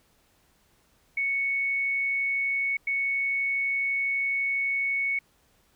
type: tone bursts at uneven times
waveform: sine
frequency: 2217 Hz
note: C#7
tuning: in tune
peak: -24 dBFS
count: 2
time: 1.17-2.77 / 2.87-5.19 s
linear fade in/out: 5 ms
effects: pink hiss -65 dBFS RMS until 5.75 s